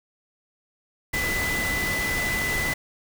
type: tone in noise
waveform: sine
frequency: 2000 Hz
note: B6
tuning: 21 cents sharp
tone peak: -25 dBFS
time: 1.13-2.74 s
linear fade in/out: 10 ms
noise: pink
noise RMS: -29 dBFS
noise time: 1.13-2.74 s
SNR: +1 dB
effects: none